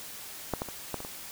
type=clicks; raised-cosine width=1 ms; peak=-14 / -17 / -25 / -17 / -25 / -25 dBFS; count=6; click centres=0.537 / 0.619 / 0.687 / 0.943 / 1.004 / 1.049 s; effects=white hiss -43 dBFS RMS until 1.31 s